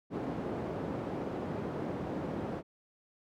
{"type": "band-pass noise", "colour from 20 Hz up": "white", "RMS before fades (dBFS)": -37, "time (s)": [0.1, 2.63], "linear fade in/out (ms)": 50, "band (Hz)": [110, 440], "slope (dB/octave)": 12, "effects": []}